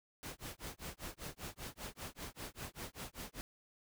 pink noise with tremolo, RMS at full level -44 dBFS, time 0.23-3.41 s, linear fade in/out 0 ms, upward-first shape sine, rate 5.1 Hz, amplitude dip 100%, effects none

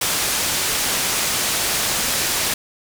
white low-pass noise, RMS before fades -21 dBFS, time 0.01-2.54 s, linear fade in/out 5 ms, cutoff 10000 Hz, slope 12 dB/octave, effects none

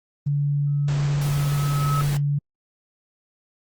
sine tone, 143.7 Hz, D3, 37 cents flat, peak -19 dBFS, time 0.26-2.39 s, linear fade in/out 10 ms
sine tone with exponential growth, 1290 Hz, E6, 38 cents flat, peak -23 dBFS, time 0.67-2.01 s, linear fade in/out 0 ms, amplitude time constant 290 ms
pink noise, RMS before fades -33 dBFS, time 0.88-2.17 s, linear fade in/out 2 ms
effects Opus 24 kbps

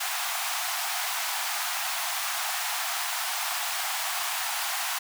pink high-pass noise, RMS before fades -30 dBFS, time 0-4.99 s, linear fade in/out 10 ms, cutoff 680 Hz, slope 96 dB/octave, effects none

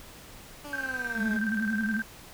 15% pulse exponential sweep, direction down, 295.7 to 207.7 Hz, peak -33 dBFS, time 0.64-1.38 s, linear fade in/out 10 ms
sine tone with tremolo, 1565 Hz, G6, 3 cents flat, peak -28 dBFS, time 0.73-2.02 s, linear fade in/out 2 ms, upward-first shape square, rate 19 Hz, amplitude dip 65%
sine tone with vibrato, 215.7 Hz, A3, 34 cents flat, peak -27 dBFS, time 1.15-2.03 s, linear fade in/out 50 ms, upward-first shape sine, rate 11 Hz, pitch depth 87 cents each way
effects pink hiss -48 dBFS RMS until 2.33 s

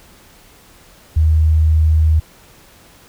sine tone, 78.6 Hz, D#2, 18 cents sharp, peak -9 dBFS, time 1.16-2.2 s, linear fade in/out 10 ms, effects pink hiss -46 dBFS RMS until 3.08 s

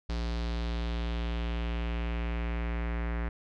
square tone with low-pass filter sweep, 58 Hz, A#1, 8 cents flat, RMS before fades -32 dBFS, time 0.09-3.29 s, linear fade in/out 5 ms, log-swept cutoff 4600 to 1900 Hz, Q 2.3, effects none

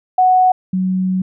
sine tone pair in turn, 740 / 186.23 Hz, F#5 / F#3, 0 / +11 cents, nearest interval 2 octaves, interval 2389 cents, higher first, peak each -8 / -14 dBFS, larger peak first, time 0.18-0.52 / 0.73-1.22 s, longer second, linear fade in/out 5 ms, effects none

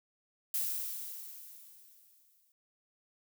violet noise with exponential decay, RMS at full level -32 dBFS, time 0.54-2.52 s, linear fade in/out 1 ms, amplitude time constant 430 ms, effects none

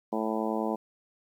harmonic tone, 110 Hz, A2, in tune, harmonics 2 / 3 / 4 / 5 / 6 / 7 / 8 / 9, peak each -32 / -34 / -35 / -36 / -37 / -37 / -38 / -39 dBFS, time 0.12-0.76 s, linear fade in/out 10 ms, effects 10-bit

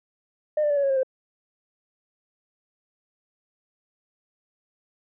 sine tone with pitch steps, 607 / 592.1 / 577.6 / 563.4 / 549.6 / 536.1 / 523 Hz, D#5 / D5 / D5 / C#5 / C#5 / C5 / C5, -43 / +14 / -29 / +28 / -15 / +42 / -1 cents, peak -18 dBFS, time 0.57-1.032 s, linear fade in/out 5 ms, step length 66 ms, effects tanh soft clip ceiling -16 dBFS

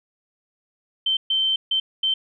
sine tone bursts at uneven times, 3105 Hz, G7, 17 cents flat, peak -18 dBFS, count 4, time 1.06-1.17 / 1.3-1.56 / 1.71-1.8 / 2.03-2.14 s, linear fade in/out 5 ms, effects none

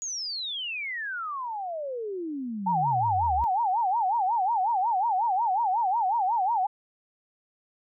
sine exponential sweep, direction down, 6840 to 65.41 Hz, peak -30 dBFS, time 0.02-3.44 s, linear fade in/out 0 ms
sine tone with vibrato, 836 Hz, G#5, 11 cents sharp, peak -22 dBFS, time 2.66-6.67 s, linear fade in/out 10 ms, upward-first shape sine, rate 5.5 Hz, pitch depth 230 cents each way
effects none

